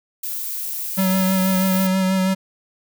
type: noise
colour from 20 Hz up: violet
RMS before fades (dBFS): -27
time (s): 0.23-1.87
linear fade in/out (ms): 5
type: tone with vibrato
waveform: square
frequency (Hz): 188.7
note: F#3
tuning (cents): +34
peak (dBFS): -17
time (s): 0.97-2.35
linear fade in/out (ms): 20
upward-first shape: sine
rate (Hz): 6.2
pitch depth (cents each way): 23
effects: none